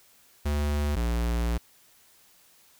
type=tone pair in turn; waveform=square; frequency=73.42 / 58.46 Hz; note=D2 / A#1; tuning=0 / +6 cents; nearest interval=major third; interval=394 cents; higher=first; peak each=-25 dBFS; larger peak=neither; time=0.45-0.96 / 0.96-1.58 s; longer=second; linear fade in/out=10 ms; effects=white hiss -59 dBFS RMS until 2.79 s